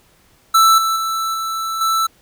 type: tone with level steps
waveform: square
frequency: 1323 Hz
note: E6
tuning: 6 cents sharp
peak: -9 / -16 / -19 / -21 / -15 dBFS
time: 0.54-2.07 s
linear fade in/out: 10 ms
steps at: 0.78 / 0.96 / 1.34 / 1.81 s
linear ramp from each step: 2 ms
effects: pink hiss -54 dBFS RMS until 2.21 s